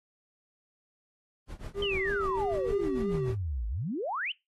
brown noise with tremolo, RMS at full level -36 dBFS, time 1.47-3.38 s, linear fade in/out 50 ms, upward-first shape triangle, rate 6.7 Hz, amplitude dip 100%
triangle tone with vibrato, 392 Hz, G4, in tune, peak -28 dBFS, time 1.74-3.35 s, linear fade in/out 50 ms, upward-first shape sine, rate 3.1 Hz, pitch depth 53 cents each way
sine exponential two-way sweep, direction down then up, 3166 to 51 to 3166 Hz, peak -30 dBFS, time 1.82-4.32 s, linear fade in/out 5 ms, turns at 3.68 s
effects noise-tail reverb RT60 0.2 s tail -21 dB re dry + AAC 32 kbps

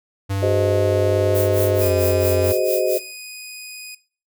square tone with pitch glide, 98 to 91.44 Hz, G2 to F#2, 0 to -20 cents, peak -21 dBFS, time 0.29-2.53 s, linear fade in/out 20 ms, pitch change -120 cents, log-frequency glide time 1.8-1.88 s
sine chord, Ab dominant seventh, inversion third, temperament just, 373.8 / 415.3 / 519.1 / 623 Hz, Gb4 / Ab4 / C5 / Eb5, +18 / 0 / -14 / +2 cents, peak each -21 / -25 / -22 / -21 dBFS, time 0.42-2.98 s, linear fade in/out 10 ms
violet noise with tremolo, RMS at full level -26 dBFS, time 1.34-3 s, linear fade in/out 20 ms, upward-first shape sine, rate 4.5 Hz, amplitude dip 95%
15% pulse tone, 2489 Hz, D#7, in tune, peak -26 dBFS, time 1.81-3.95 s, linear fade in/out 5 ms
effects noise-tail reverb RT60 0.4 s tail -19 dB re dry

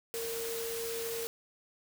sine tone in noise, 460 Hz, A#4, 23 cents flat, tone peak -36 dBFS, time 0.14-1.27 s, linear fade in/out 0 ms, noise white, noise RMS -40 dBFS, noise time 0.14-1.27 s, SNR +1 dB, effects none

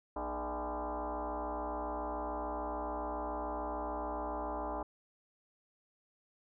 sine tone with frequency modulation, 123.47 Hz, B2, in tune, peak -35 dBFS, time 0.16-4.83 s, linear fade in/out 5 ms, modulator 180 Hz, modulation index 5.5, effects none

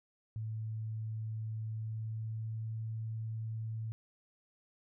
sine tone with pitch glide, 110 to 111.28 Hz, A2 to A2, 0 to +20 cents, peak -36 dBFS, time 0.36-3.92 s, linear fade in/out 0 ms, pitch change +20 cents, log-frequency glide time 1.67-2.81 s, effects none

